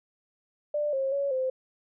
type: tone with pitch steps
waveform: sine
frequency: 592 / 537 / 560 / 519 Hz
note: D5 / C5 / C#5 / C5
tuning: +14 / +45 / +18 / -14 cents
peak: -25 dBFS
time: 0.74-1.5 s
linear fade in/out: 5 ms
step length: 190 ms
effects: none